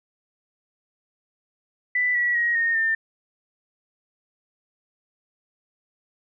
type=tone with pitch steps; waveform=sine; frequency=1985 / 1937.4 / 1891 / 1845.7 / 1801.4 Hz; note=B6 / B6 / A#6 / A#6 / A6; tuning=+8 / -34 / +24 / -18 / +40 cents; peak=-19 dBFS; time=1.95-2.95 s; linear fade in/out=5 ms; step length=200 ms; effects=none